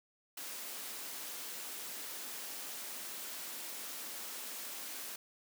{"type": "high-pass noise", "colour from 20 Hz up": "white", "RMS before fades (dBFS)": -44, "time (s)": [0.37, 5.16], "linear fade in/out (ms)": 5, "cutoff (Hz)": 200, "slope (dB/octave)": 24, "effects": []}